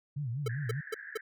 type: tone with vibrato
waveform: sine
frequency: 130.5 Hz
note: C3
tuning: 4 cents flat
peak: -32 dBFS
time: 0.16-0.81 s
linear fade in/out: 10 ms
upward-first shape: sine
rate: 5.1 Hz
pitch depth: 230 cents each way
type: tone bursts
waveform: square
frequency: 439.9 Hz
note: A4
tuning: in tune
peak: -31 dBFS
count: 4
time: 0.46-1.174 s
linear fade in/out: 5 ms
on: 21 ms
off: 210 ms
type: band-pass noise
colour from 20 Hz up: white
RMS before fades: -46 dBFS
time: 0.49-1.21 s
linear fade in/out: 5 ms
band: 1600 to 1800 Hz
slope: 96 dB/octave
effects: none